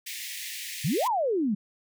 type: high-pass noise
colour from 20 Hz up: pink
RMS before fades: -37 dBFS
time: 0.06-1.08 s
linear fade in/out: 10 ms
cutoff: 1800 Hz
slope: 96 dB/octave
type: exponential two-way sweep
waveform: sine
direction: up then down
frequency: 121.8 to 1046.5 to 191.2 Hz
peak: -23 dBFS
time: 0.84-1.55 s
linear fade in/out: 10 ms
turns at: 1.07 s
effects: none